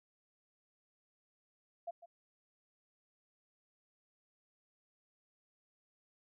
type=tone with echo; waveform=sine; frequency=683 Hz; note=F5; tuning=39 cents flat; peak=-38 dBFS; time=1.87-1.91 s; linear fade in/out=10 ms; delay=150 ms; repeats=1; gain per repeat=-14 dB; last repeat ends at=2.06 s; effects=none